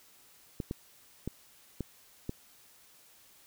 clicks, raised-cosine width 3 ms, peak -21 dBFS, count 5, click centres 0.602 / 0.711 / 1.276 / 1.807 / 2.294 s, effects white hiss -60 dBFS RMS until 3.46 s

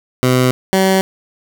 15% pulse tone pair in turn, 127.2 / 190.63 Hz, C3 / G3, -48 / -48 cents, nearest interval perfect fifth, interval 700 cents, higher second, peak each -4 dBFS, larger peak neither, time 0.23-0.51 / 0.73-1.01 s, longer neither, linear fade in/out 0 ms, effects none

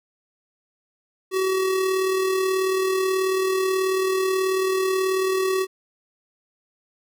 square tone with amplitude modulation, 378.5 Hz, F#4, 39 cents sharp, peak -19 dBFS, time 1.31-5.67 s, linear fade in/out 50 ms, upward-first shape sine, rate 38.4 Hz, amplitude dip 35%, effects none

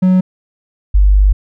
triangle / sine tone pair in turn, 185 / 49.36 Hz, F#3 / G1, 0 / +13 cents, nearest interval octave + major seventh, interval 2287 cents, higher first, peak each -5 dBFS, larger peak neither, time 0.02-0.21 / 0.94-1.33 s, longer second, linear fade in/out 10 ms, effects none

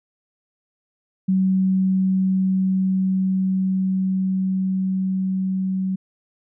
sine tone with level ramp, 188.9 Hz, F#3, 36 cents sharp, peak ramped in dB -15 to -20 dBFS, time 1.28-5.96 s, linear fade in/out 10 ms, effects none

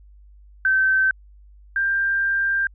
sine tone pair in turn, 1544 / 1587.4 Hz, G6 / G6, -27 / +21 cents, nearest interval unison, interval 48 cents, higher second, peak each -15 / -18 dBFS, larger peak first, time 0.65-1.11 / 1.76-2.67 s, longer second, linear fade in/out 2 ms, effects added 50 Hz sine -45 dBFS peak until 2.74 s

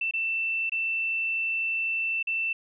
sine tone with dropouts, 2672 Hz, E7, 23 cents sharp, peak -25 dBFS, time 0.01-2.53 s, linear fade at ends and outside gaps 5 ms, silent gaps 0.111-0.136 / 0.696-0.719 / 2.228-2.271 s, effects none

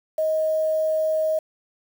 sine tone with quantisation, 628 Hz, D#5, 16 cents sharp, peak -19 dBFS, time 0.18-1.39 s, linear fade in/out 5 ms, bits 7, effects none

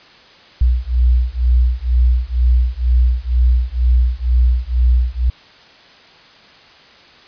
sine beating tone pair, 60.1 / 62.2 Hz, B1 / B1, -46 / +13 cents, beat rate 2.1 Hz, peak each -14 dBFS, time 0.61-5.3 s, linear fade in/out 5 ms, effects white hiss -44 dBFS RMS until 7.27 s + resampled to 11025 Hz

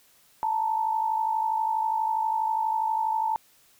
sine tone pair together, 880 / 932.3 Hz, A5 / A#5, 0 / 0 cents, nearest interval minor second, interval 100 cents, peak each -24 / -30 dBFS, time 0.43-3.36 s, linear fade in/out 0 ms, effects white hiss -60 dBFS RMS until 3.79 s

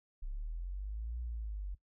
sine linear two-way sweep, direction up then down, 31.87 to 60.2 to 46.03 Hz, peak -37 dBFS, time 0.22-1.75 s, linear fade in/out 10 ms, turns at 1.2 s, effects noise-tail reverb RT60 0.1 s tail -18 dB re dry

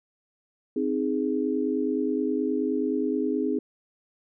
sine chord, Ab major, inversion first, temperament equal, 261.6 / 311.1 / 415.3 Hz, C4 / Eb4 / Ab4, 0 / 0 / 0 cents, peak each -27 / -28 / -28 dBFS, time 0.76-3.59 s, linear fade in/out 5 ms, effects none

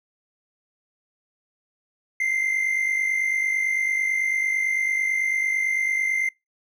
triangle tone pair together, 2044 / 2093 Hz, C7 / C7, -41 / 0 cents, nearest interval unison, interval 41 cents, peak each -25 / -19 dBFS, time 2.2-6.29 s, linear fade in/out 5 ms, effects noise-tail reverb RT60 0.2 s tail -26 dB re dry + tanh soft clip ceiling -15 dBFS

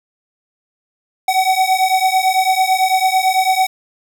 square beating tone pair, 750 / 759 Hz, F#5 / F#5, +23 / +44 cents, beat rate 9 Hz, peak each -16 dBFS, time 1.28-3.67 s, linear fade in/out 5 ms, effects none

